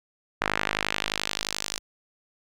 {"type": "tone with band-pass filter sweep", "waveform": "sawtooth", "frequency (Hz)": 51.5, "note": "G#1", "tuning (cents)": -14, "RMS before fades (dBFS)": -30, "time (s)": [0.41, 1.79], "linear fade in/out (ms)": 10, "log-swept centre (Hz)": [1600, 6400], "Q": 1.2, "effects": []}